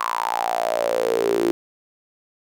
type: tone with high-pass filter sweep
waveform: sawtooth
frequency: 57.6 Hz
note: A#1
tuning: 20 cents flat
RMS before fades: -22 dBFS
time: 0-1.51 s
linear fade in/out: 0 ms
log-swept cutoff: 1100 to 340 Hz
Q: 8.5
effects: none